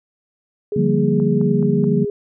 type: tone with pitch glide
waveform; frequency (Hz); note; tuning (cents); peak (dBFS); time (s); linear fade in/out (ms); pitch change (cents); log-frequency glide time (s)
sine; 415.7 to 410.7; G#4 to G#4; +2 to -19; -20; 0.72-2.1; 2; -21; 1.01-1.72
type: chord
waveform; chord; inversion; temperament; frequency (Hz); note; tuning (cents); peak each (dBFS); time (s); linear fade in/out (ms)
sine; G minor seventh; second; equal; 146.83 / 174.61 / 196 / 233.1; D3 / F3 / G3 / Bb3; 0 / 0 / 0 / 0; -20; 0.76-2.05; 5
type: click train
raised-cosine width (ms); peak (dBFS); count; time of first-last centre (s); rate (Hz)
1; -24; 4; 1.2-1.841; 4.68
effects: none